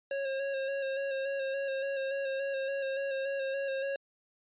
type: tone with vibrato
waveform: square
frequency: 544 Hz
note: C#5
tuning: 33 cents flat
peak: -32 dBFS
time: 0.11-3.96 s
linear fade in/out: 2 ms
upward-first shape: square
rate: 3.5 Hz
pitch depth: 23 cents each way
effects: resampled to 8000 Hz